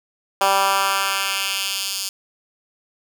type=tone with high-pass filter sweep; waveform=10% pulse; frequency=195.4 Hz; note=G3; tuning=5 cents flat; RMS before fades=-21 dBFS; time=0.41-2.09 s; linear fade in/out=2 ms; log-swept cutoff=730 to 4900 Hz; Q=1.3; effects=none